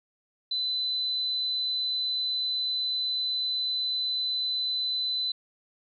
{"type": "tone", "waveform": "sine", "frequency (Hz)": 4016, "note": "B7", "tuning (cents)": 28, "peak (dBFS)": -26, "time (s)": [0.51, 5.32], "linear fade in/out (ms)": 5, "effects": []}